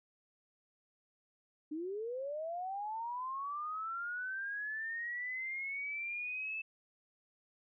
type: linear sweep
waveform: sine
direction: up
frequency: 293.7 to 2637 Hz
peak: -37 dBFS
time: 1.71-6.62 s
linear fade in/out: 10 ms
effects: none